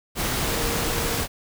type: tone in noise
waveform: sine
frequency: 466.2 Hz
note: A#4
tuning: in tune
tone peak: -33 dBFS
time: 0.45-1.23 s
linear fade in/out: 50 ms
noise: pink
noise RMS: -25 dBFS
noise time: 0.15-1.28 s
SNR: -11 dB
effects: none